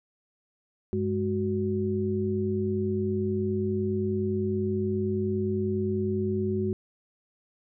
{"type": "tone cluster", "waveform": "sine", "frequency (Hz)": [98.7, 208.4, 371.1], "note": ["G2", "G#3", "F#4"], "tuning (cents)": [12, 6, 5], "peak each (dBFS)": [-31, -29, -28], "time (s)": [0.93, 6.73], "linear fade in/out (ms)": 0, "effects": []}